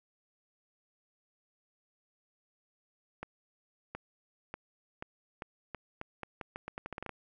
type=accelerating click train; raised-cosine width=0.5 ms; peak=-24 dBFS; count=18; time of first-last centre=3.23-7.093 s; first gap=720 ms; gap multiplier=0.82; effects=none